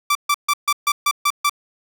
sawtooth tone bursts, 1167 Hz, D6, 11 cents flat, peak -11 dBFS, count 8, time 0.1-1.496 s, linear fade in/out 5 ms, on 52 ms, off 140 ms, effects none

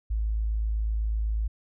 sine tone, 54 Hz, A1, 32 cents flat, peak -24 dBFS, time 0.1-1.48 s, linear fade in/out 10 ms, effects none

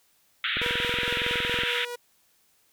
white band-pass noise, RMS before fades -28 dBFS, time 0.44-1.85 s, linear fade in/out 2 ms, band 1300 to 3700 Hz, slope 96 dB/octave
click train, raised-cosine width 2 ms, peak -21 dBFS, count 24, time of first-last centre 0.57-1.635 s, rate 21.6 Hz
sawtooth tone with tremolo, 483.4 Hz, B4, 37 cents flat, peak -27 dBFS, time 0.61-1.96 s, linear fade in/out 10 ms, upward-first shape triangle, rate 4.6 Hz, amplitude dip 45%
effects white hiss -65 dBFS RMS until 2.72 s

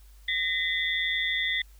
sine tone cluster, 1861 / 2022 / 3360 / 3556 Hz, A#6 / B6 / G#7 / A7, -3 / +40 / +19 / +18 cents, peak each -32 / -28 / -34 / -31 dBFS, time 0.28-1.62 s, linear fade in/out 5 ms, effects added 50 Hz sine -49 dBFS peak until 1.79 s + white hiss -62 dBFS RMS until 1.79 s

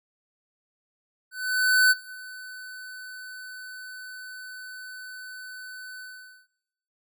square tone with ADSR envelope, 1507 Hz, F#6, 31 cents sharp, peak -16 dBFS, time 1.31-6.48 s, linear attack 600 ms, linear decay 29 ms, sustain -23 dB, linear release 480 ms, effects noise-tail reverb RT60 0.9 s tail -20 dB re dry

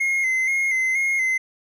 triangle tone with vibrato, 2103 Hz, C7, 8 cents sharp, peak -17 dBFS, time 0-1.38 s, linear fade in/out 10 ms, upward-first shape square, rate 2.1 Hz, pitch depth 37 cents each way, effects none

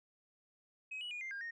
sine tone with pitch steps, 2542 / 2930 / 2440 / 2096 / 1609 / 1854 Hz, D#7 / F#7 / D#7 / C7 / G6 / A#6, +36 / -18 / -34 / +2 / +45 / -10 cents, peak -39 dBFS, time 0.91-1.51 s, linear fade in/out 10 ms, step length 100 ms, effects tanh soft clip ceiling -38 dBFS

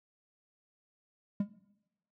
triangle tone with exponential decay, 202.5 Hz, G#3, 43 cents flat, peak -22 dBFS, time 1.4-1.49 s, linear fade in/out 5 ms, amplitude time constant 18 ms, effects noise-tail reverb RT60 0.9 s tail -18 dB re dry

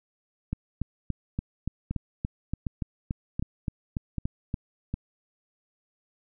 two click trains, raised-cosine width 5 ms, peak -17 / -16 dBFS, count 5 / 15, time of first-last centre 1.91-4.94 / 0.53-4.541 s, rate 1.32 / 3.49 Hz, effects none

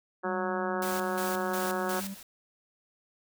harmonic tone, 184 Hz, F#3, 9 cents flat, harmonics 2 / 3 / 4 / 5 / 6 / 7 / 8 / 9, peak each -34 / -36 / -37 / -38 / -39 / -39 / -40 / -41 dBFS, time 0.23-2.01 s, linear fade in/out 20 ms
triangle tone with vibrato, 196 Hz, G3, in tune, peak -34 dBFS, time 0.24-2.15 s, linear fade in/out 20 ms, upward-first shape sine, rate 16 Hz, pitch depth 9 cents each way
white noise with tremolo, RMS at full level -38 dBFS, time 0.82-2.23 s, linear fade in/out 2 ms, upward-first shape square, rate 2.8 Hz, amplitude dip 70%
effects none

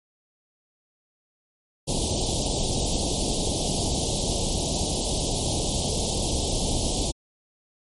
pink band-stop noise, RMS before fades -25 dBFS, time 1.87-7.12 s, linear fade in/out 20 ms, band 830 to 3100 Hz, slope 48 dB/octave, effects MP3 48 kbps

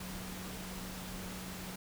sine tone in noise, 185 Hz, F#3, in tune, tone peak -45 dBFS, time 0-1.76 s, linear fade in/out 5 ms, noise pink, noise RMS -45 dBFS, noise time 0-1.76 s, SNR -3 dB, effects none

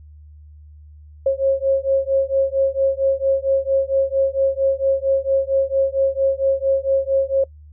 sine beating tone pair, 539 / 543.4 Hz, C#5 / C#5, -49 / -35 cents, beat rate 4.4 Hz, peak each -18 dBFS, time 1.26-7.44 s, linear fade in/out 5 ms, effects noise-tail reverb RT60 0.1 s tail -24 dB re dry + added 75 Hz sine -40 dBFS peak until 7.72 s

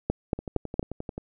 two click trains, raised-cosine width 2 ms, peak -10 / -20 dBFS, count 4 / 10, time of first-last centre 0.1-0.794 / 0.39-1.179 s, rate 4.32 / 11.4 Hz, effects none

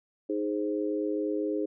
sine chord, Ab major, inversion second, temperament equal, 311.1 / 415.3 / 523.3 Hz, Eb4 / Ab4 / C5, 0 / 0 / 0 cents, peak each -30 / -31 / -35 dBFS, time 0.29-1.66 s, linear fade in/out 10 ms, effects none

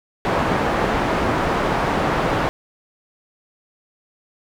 white low-pass noise, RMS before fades -20 dBFS, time 0.25-2.49 s, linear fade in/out 0 ms, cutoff 1000 Hz, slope 12 dB/octave, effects none

